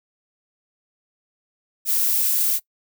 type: noise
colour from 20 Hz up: violet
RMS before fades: -20 dBFS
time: 1.85-2.6 s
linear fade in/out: 50 ms
effects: noise-tail reverb RT60 0.1 s tail -21 dB re dry